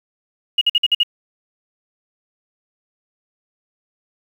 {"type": "tone bursts", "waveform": "sine", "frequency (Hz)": 2872, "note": "F7", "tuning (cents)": 48, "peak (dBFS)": -11, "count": 6, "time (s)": [0.58, 1.033], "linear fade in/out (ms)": 5, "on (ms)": 33, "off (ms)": 51, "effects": ["7-bit"]}